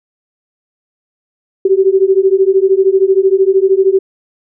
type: beating tone pair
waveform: sine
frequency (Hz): 378 / 391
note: F#4 / G4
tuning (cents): +37 / -4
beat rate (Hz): 13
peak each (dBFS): -10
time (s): 1.65-3.99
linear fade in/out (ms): 5
effects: none